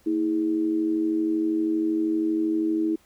sine tone with amplitude modulation, 322.1 Hz, E4, 40 cents flat, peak -18 dBFS, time 0.06-2.96 s, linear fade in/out 10 ms, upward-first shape sine, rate 92.7 Hz, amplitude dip 65%, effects pink hiss -60 dBFS RMS until 3.05 s

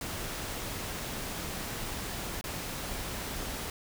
pink noise with dropouts, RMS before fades -37 dBFS, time 0.01-3.7 s, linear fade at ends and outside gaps 2 ms, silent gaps 2.412-2.44 s, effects none

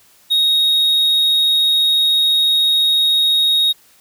triangle tone, 3754 Hz, A#7, 11 cents sharp, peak -10 dBFS, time 0.3-3.73 s, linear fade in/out 20 ms, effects white hiss -51 dBFS RMS until 4 s

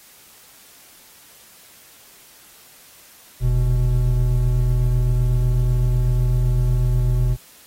triangle tone pair together, 43.86 / 123.6 Hz, F1 / B2, +8 / +2 cents, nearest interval octave + tritone, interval 1794 cents, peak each -16 dBFS, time 3.4-7.37 s, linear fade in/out 50 ms, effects white hiss -48 dBFS RMS until 7.66 s + AAC 48 kbps

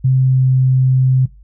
sine tone with pitch glide, 130.81 to 129.98 Hz, C3 to C3, 0 to -11 cents, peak -9 dBFS, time 0.04-1.26 s, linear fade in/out 10 ms, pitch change -11 cents, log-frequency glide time 0.16-0.45 s, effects noise-tail reverb RT60 0.2 s tail -18 dB re dry + added 50 Hz sine -39 dBFS peak until 1.43 s

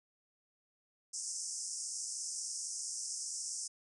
pink band-pass noise, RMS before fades -41 dBFS, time 1.13-3.68 s, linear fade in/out 10 ms, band 5200 to 9400 Hz, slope 96 dB/octave, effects none

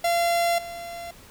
45% pulse tone with level steps, 686 Hz, F5, 31 cents flat, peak -20 / -34 dBFS, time 0.04-1.11 s, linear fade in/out 5 ms, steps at 0.58 s, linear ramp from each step 5 ms, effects pink hiss -49 dBFS RMS until 1.3 s

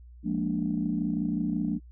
sine chord, Bb dominant seventh, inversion second, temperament equal, 174.61 / 207.7 / 233.1 / 293.7 Hz, F3 / Ab3 / Bb3 / D4, 0 / 0 / 0 / 0 cents, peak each -31 dBFS, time 0.23-1.8 s, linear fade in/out 50 ms, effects tanh soft clip ceiling -16 dBFS + added 60 Hz sine -46 dBFS peak until 1.91 s

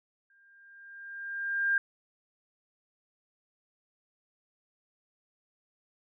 sine tone with exponential growth, 1600 Hz, G6, 35 cents sharp, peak -22 dBFS, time 0.3-1.78 s, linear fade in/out 2 ms, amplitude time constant 320 ms, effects none

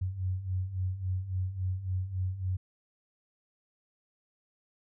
sine beating tone pair, 90.5 / 94.1 Hz, F#2 / F#2, -38 / +30 cents, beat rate 3.6 Hz, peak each -36 / -31 dBFS, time 0.01-2.57 s, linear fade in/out 10 ms, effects none

